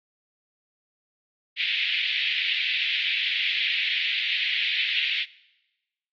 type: band-pass noise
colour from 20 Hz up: pink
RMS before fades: -26 dBFS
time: 1.56-5.26 s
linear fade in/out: 50 ms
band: 2100 to 3700 Hz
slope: 48 dB/octave
effects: noise-tail reverb RT60 1.0 s tail -21 dB re dry + AAC 32 kbps